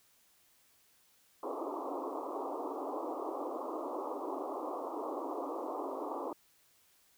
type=band-pass noise; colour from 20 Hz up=pink; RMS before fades=-39 dBFS; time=1.43-6.33 s; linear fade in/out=2 ms; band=270 to 1200 Hz; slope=96 dB/octave; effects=white hiss -68 dBFS RMS until 7.17 s